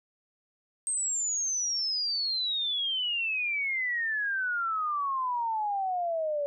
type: exponential sweep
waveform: sine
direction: down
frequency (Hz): 8460 to 567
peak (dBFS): -27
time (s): 0.87-6.46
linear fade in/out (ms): 0
effects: none